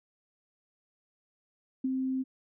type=tone with ADSR envelope; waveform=sine; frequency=261.6 Hz; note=C4; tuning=in tune; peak=-25 dBFS; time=1.84-2.24 s; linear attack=7 ms; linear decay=26 ms; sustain=-3 dB; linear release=27 ms; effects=none